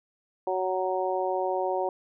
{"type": "harmonic tone", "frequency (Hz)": 186.1, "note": "F#3", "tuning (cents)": 10, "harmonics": [2, 3, 4, 5], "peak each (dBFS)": [-30, -30, -30, -33], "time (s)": [0.47, 1.89], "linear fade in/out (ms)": 2, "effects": []}